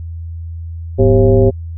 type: tone with frequency modulation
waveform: sine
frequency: 248.9 Hz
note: B3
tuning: 14 cents sharp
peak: -6 dBFS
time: 0.98-1.51 s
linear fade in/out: 20 ms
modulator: 144 Hz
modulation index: 1.9
effects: added 83 Hz sine -23 dBFS peak until 1.77 s